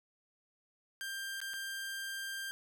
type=tone with dropouts; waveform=sawtooth; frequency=1587 Hz; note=G6; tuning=21 cents sharp; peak=-35 dBFS; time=1.01-2.51 s; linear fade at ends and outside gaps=0 ms; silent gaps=1.403-1.415 / 1.535-1.539 s; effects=none